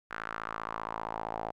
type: tone with band-pass filter sweep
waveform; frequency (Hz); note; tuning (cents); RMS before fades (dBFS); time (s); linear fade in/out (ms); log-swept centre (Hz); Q
sawtooth; 55.2; A1; +6; -38; 0.1-1.52; 20; 1500 to 750; 3.5
effects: none